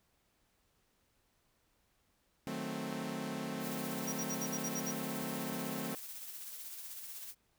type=chord; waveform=sawtooth; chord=D# diminished seventh; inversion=none; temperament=equal with one note detuned; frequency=154.31 / 185 / 220 / 261.6 Hz; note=D#3 / F#3 / A3 / C4; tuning=-14 / 0 / 0 / 0 cents; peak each=-42 / -41 / -38 / -38 dBFS; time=2.47-5.95 s; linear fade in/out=0 ms
type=noise with tremolo; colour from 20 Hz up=blue; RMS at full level=-45 dBFS; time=3.59-7.35 s; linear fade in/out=50 ms; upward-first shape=sine; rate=16 Hz; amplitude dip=35%
type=tone bursts; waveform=square; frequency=5750 Hz; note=F8; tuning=50 cents sharp; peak=-38 dBFS; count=8; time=4.07-4.916 s; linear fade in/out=10 ms; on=55 ms; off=58 ms
effects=pink hiss -75 dBFS RMS until 7.58 s